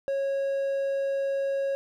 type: tone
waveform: triangle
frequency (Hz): 549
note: C#5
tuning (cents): -17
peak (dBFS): -23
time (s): 0.08-1.75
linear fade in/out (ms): 0
effects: none